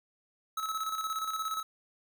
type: tone with tremolo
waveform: square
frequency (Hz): 1295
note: E6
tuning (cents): -31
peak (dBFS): -31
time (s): 0.57-1.63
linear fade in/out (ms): 5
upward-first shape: square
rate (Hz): 17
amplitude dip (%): 50
effects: none